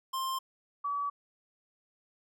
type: tone pair in turn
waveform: square / sine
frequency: 1053 / 1143.2 Hz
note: C6 / D6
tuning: +11 / -47 cents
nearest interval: minor second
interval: 142 cents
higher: second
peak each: -32 / -30 dBFS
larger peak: second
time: 0.13-0.39 / 0.84-1.1 s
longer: neither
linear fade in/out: 10 ms
effects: none